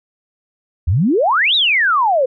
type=exponential two-way sweep; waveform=sine; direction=up then down; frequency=73.5 to 3951 to 492.8 Hz; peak=-11 dBFS; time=0.87-2.26 s; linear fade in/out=10 ms; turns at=1.55 s; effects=none